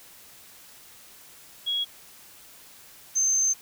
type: tone pair in turn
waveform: sine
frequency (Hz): 3320 / 6267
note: G#7 / G8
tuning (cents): -1 / -1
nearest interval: major seventh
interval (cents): 1100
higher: second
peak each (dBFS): -24 / -20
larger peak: second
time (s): 1.66-1.85 / 3.15-3.54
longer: second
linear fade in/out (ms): 20
effects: white hiss -50 dBFS RMS until 3.61 s